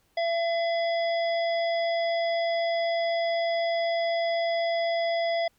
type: harmonic tone with a mistuned harmonic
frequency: 674 Hz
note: E5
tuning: 38 cents sharp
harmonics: 1 / 3 / 5 / 7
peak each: -24 / -34 / -38 / -41 dBFS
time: 0.17-5.48 s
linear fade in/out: 5 ms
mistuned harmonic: 7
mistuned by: +89 cents
effects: pink hiss -68 dBFS RMS until 5.58 s